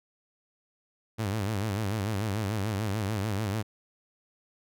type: tone with vibrato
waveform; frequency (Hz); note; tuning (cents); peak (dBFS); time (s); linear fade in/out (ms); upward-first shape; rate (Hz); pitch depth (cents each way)
sawtooth; 103.83; G#2; 0; -24; 1.18-3.63; 20; sine; 6.8; 140
effects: none